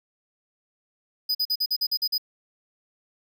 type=tone bursts; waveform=square; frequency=4978 Hz; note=D#8; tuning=in tune; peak=-22 dBFS; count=9; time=1.29-2.181 s; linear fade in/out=10 ms; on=59 ms; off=45 ms; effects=none